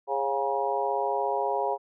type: harmonic tone with a mistuned harmonic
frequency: 136.7 Hz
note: C#3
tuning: 24 cents flat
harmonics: 3 / 4 / 5 / 6 / 7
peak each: -31 / -31 / -31 / -31 / -31 dBFS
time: 0.07-1.78 s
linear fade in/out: 50 ms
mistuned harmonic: 5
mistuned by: +56 cents
effects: none